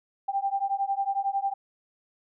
sine beating tone pair, 784 / 795 Hz, G5 / G5, 0 / +24 cents, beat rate 11 Hz, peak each -28 dBFS, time 0.28-1.54 s, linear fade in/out 10 ms, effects none

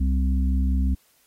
harmonic tone, 65.41 Hz, C2, in tune, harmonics 1 / 3 / 4, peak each -19 / -29 / -31 dBFS, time 0-0.95 s, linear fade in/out 10 ms, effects white hiss -62 dBFS RMS until 1.26 s + AAC 48 kbps

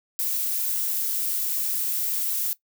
violet noise, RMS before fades -26 dBFS, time 0.19-2.53 s, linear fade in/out 0 ms, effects noise-tail reverb RT60 0.1 s tail -17 dB re dry

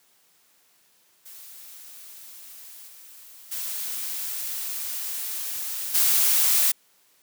blue noise with level steps, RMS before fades -44 / -47 / -31 / -20 dBFS, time 1.25-6.72 s, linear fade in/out 10 ms, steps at 2.87 / 3.51 / 5.94 s, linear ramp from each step 10 ms, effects white hiss -62 dBFS RMS until 7.22 s + high-pass 150 Hz 12 dB/octave

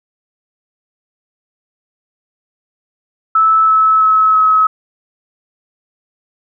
sine tone with pitch steps, 1309 / 1300 / 1291 / 1282.1 Hz, E6 / E6 / E6 / E6, -13 / -24 / -37 / -48 cents, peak -7 dBFS, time 3.35-4.67 s, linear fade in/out 5 ms, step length 330 ms, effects none

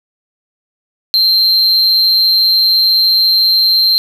triangle tone with amplitude modulation, 4143 Hz, C8, 18 cents flat, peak -4 dBFS, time 1.14-3.98 s, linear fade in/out 0 ms, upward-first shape sine, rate 210 Hz, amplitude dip 55%, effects none

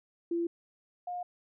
sine tone pair in turn, 340 / 713.6 Hz, F4 / F5, -46 / +37 cents, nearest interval octave + minor second, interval 1283 cents, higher second, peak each -28 / -34 dBFS, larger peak first, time 0.31-0.47 / 1.07-1.23 s, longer neither, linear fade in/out 5 ms, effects none

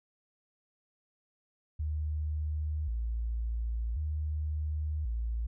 sine tone with vibrato, 66 Hz, C2, 16 cents sharp, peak -30 dBFS, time 1.79-5.47 s, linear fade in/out 10 ms, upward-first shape square, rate 0.46 Hz, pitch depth 250 cents each way, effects none

